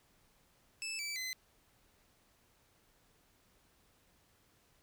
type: tone with pitch steps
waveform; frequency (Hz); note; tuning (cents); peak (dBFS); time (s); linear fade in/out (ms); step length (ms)
20% pulse; 2628 / 2314 / 2038; E7 / D7 / C7; -6 / -26 / -46; -33; 0.82-1.33; 0; 170
effects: pink hiss -70 dBFS RMS until 4.82 s